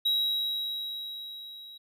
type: tone with level ramp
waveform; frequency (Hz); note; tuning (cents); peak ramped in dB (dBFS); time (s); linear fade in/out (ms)
triangle; 3852; B7; -44; -21 to -43; 0.05-1.78; 10
effects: none